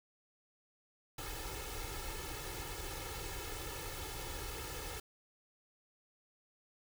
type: noise with comb filter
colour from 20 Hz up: pink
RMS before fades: -43 dBFS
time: 1.18-5 s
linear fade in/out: 5 ms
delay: 2.3 ms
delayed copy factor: +0.85
effects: none